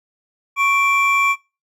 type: tone pair together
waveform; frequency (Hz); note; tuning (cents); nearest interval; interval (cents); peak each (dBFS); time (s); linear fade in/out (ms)
triangle; 1107.9 / 2349; C#6 / D7; -1 / 0; octave + minor second; 1301; -15; 0.56-1.36; 50
effects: noise-tail reverb RT60 0.3 s tail -23 dB re dry